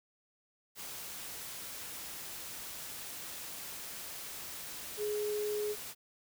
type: tone in noise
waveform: sine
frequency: 419.3 Hz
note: G#4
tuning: 17 cents sharp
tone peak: -32 dBFS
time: 4.97-5.76 s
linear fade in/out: 50 ms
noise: white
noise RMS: -44 dBFS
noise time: 0.75-5.95 s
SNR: +9 dB
effects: none